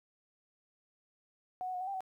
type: tone with pitch steps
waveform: sine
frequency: 736 / 741 / 725 / 749 / 789 / 755 Hz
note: F#5 / F#5 / F#5 / F#5 / G5 / F#5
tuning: -9 / +2 / -35 / +21 / +11 / +35 cents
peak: -35 dBFS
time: 1.61-2.006 s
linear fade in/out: 0 ms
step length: 66 ms
effects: 12-bit